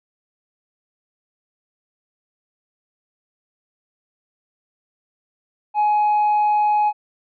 sine tone with tanh clipping, 840 Hz, G#5, 19 cents sharp, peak -15 dBFS, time 5.74-6.93 s, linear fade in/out 50 ms, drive 1 dB, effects none

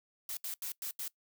blue noise bursts at uneven times, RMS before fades -39 dBFS, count 5, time 0.29-0.37 / 0.44-0.54 / 0.62-0.72 / 0.82-0.91 / 0.99-1.08 s, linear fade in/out 2 ms, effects noise-tail reverb RT60 0.1 s tail -21 dB re dry

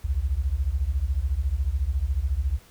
sine beating tone pair, 60.7 / 74.7 Hz, B1 / D2, -29 / +30 cents, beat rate 14 Hz, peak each -25 dBFS, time 0.04-2.59 s, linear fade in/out 10 ms, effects pink hiss -54 dBFS RMS until 2.7 s

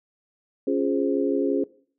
sine chord, Db major seventh, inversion none, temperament equal, 277.2 / 349.2 / 415.3 / 523.3 Hz, Db4 / F4 / Ab4 / C5, 0 / 0 / 0 / 0 cents, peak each -24 / -27 / -25 / -30 dBFS, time 0.67-1.64 s, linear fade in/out 5 ms, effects noise-tail reverb RT60 0.5 s tail -20 dB re dry

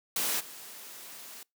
white noise with level steps, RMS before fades -30 / -46 dBFS, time 0.16-1.43 s, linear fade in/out 2 ms, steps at 0.39 s, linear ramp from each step 20 ms, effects noise-tail reverb RT60 0.2 s tail -26 dB re dry + high-pass 200 Hz 12 dB/octave

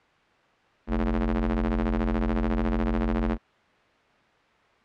sawtooth ring-modulated tone, 86.7 Hz, F2, 12 cents flat, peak -16 dBFS, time 0.87-3.38 s, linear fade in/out 50 ms, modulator 137 Hz, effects white hiss -59 dBFS RMS until 4.84 s + low-pass 2000 Hz 12 dB/octave

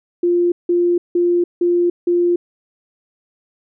sine tone bursts, 349.3 Hz, F4, in tune, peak -12 dBFS, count 5, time 0.23-2.36 s, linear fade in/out 5 ms, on 290 ms, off 170 ms, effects none

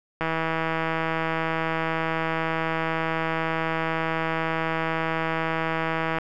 click train, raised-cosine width 0.5 ms, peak -11 dBFS, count 969, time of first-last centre 0.21-6.185 s, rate 162 Hz, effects none

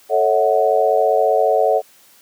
sine chord, F# minor seventh, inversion first, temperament equal with one note detuned, 440 / 554.4 / 644.9 / 740 Hz, A4 / C#5 / E5 / F#5, 0 / 0 / -38 / 0 cents, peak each -18 dBFS, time 0.09-1.82 s, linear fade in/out 50 ms, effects white hiss -50 dBFS RMS until 2.21 s + high-pass 150 Hz 12 dB/octave

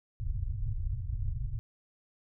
pink low-pass noise, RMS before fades -33 dBFS, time 0.2-1.59 s, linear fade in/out 0 ms, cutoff 130 Hz, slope 96 dB/octave, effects none

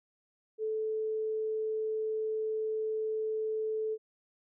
sine tone, 436.3 Hz, A4, 15 cents flat, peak -30 dBFS, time 0.58-3.98 s, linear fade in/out 50 ms, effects none

